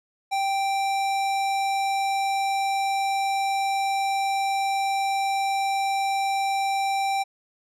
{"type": "tone with hard clipping", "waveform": "sine", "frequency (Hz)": 784, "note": "G5", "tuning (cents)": 0, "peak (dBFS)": -24, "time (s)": [0.31, 7.24], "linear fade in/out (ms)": 20, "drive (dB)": 17, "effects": []}